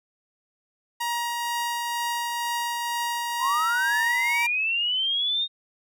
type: tone with tremolo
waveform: sawtooth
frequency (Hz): 947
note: A#5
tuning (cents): +27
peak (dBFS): -21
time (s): 1-4.47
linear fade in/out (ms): 10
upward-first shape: triangle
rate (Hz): 2.1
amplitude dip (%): 25
type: linear sweep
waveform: sine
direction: up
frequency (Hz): 979 to 3712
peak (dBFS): -22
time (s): 3.39-5.48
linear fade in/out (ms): 50
effects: none